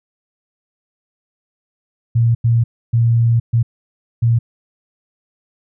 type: tone bursts at uneven times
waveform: sine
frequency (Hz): 116.54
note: A#2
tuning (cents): 0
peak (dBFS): -10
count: 5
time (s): 2.15-2.35 / 2.44-2.64 / 2.93-3.4 / 3.53-3.63 / 4.22-4.39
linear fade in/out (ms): 10
effects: none